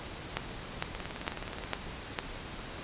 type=two click trains; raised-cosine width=0.3 ms; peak=-13 / -22 dBFS; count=5 / 14; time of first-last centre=0.37-2.188 / 0.95-1.638 s; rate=2.2 / 18.9 Hz; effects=pink hiss -42 dBFS RMS until 2.83 s + resampled to 8000 Hz